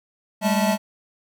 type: tone cluster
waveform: square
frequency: 198.8 / 216.5 / 646 / 873 Hz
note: G3 / A3 / E5 / A5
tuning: +25 / -28 / -35 / -14 cents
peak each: -22 / -26 / -26 / -26 dBFS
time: 0.41-0.78 s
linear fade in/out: 50 ms
effects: none